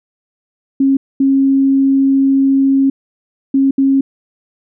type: tone bursts at uneven times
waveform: sine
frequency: 271.4 Hz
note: C#4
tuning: 36 cents flat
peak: -8 dBFS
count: 4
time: 0.8-0.97 / 1.2-2.9 / 3.54-3.71 / 3.78-4.01 s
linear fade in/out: 5 ms
effects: none